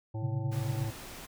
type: harmonic tone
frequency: 110 Hz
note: A2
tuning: in tune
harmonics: 1 / 3 / 5 / 7 / 8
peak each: -33 / -43 / -47 / -50 / -51 dBFS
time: 0.14-0.91 s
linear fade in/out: 10 ms
type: tone with tremolo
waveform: sine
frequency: 134.5 Hz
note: C3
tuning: 48 cents sharp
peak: -28 dBFS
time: 0.22-0.88 s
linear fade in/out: 10 ms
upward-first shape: triangle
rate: 8.9 Hz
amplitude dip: 80%
type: noise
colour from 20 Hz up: pink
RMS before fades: -45 dBFS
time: 0.51-1.27 s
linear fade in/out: 20 ms
effects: none